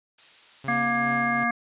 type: noise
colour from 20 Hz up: blue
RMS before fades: -44 dBFS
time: 0.18-0.99 s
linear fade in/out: 5 ms
type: tone with tremolo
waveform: sawtooth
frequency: 135.6 Hz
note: C#3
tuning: 38 cents flat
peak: -29 dBFS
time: 0.64-1.44 s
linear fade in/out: 5 ms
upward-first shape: triangle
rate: 2.6 Hz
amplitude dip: 50%
type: harmonic tone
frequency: 236.3 Hz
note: A#3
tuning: 24 cents sharp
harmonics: 1 / 3 / 5 / 7 / 9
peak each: -28 / -28 / -28 / -28 / -28 dBFS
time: 0.68-1.51 s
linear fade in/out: 5 ms
effects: resampled to 8000 Hz